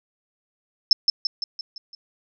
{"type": "tone with echo", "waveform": "sine", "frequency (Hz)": 5274, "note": "E8", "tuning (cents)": 0, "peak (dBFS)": -9, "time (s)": [0.91, 0.93], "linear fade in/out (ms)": 2, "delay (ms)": 170, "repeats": 6, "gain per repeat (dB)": -5, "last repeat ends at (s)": 1.95, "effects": []}